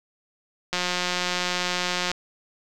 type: click train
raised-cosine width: 0.2 ms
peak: -8 dBFS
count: 249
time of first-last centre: 0.73-2.115 s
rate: 179 Hz
effects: none